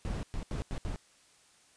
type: noise bursts at uneven times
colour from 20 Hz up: brown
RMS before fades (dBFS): -35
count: 5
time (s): 0.05-0.23 / 0.34-0.43 / 0.51-0.62 / 0.71-0.78 / 0.85-0.96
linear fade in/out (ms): 0
effects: white hiss -63 dBFS RMS until 1.76 s + resampled to 22050 Hz